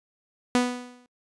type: tone with exponential decay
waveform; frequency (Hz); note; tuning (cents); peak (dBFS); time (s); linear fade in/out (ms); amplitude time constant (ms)
sawtooth; 246.9; B3; 0; -13; 0.55-1.06; 0; 110
effects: noise-tail reverb RT60 0.1 s tail -25 dB re dry + resampled to 22050 Hz